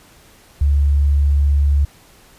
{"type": "tone", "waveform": "sine", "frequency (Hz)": 71.3, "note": "C#2", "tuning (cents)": 49, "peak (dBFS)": -11, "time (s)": [0.61, 1.85], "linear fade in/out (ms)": 5, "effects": ["pink hiss -48 dBFS RMS until 2.38 s", "resampled to 32000 Hz"]}